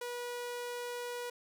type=tone; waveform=sawtooth; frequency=485.4 Hz; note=B4; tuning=30 cents flat; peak=-34 dBFS; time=0.01-1.3 s; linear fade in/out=5 ms; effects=none